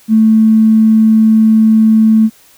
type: tone with tanh clipping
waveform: triangle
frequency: 220 Hz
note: A3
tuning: in tune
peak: -4 dBFS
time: 0.08-2.3 s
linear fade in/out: 50 ms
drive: 3 dB
effects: white hiss -45 dBFS RMS until 2.57 s